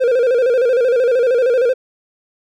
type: tone with vibrato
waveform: triangle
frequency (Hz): 494.6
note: B4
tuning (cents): +3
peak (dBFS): -9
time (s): 0-1.74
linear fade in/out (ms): 20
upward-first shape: square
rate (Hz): 13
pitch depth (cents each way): 85
effects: none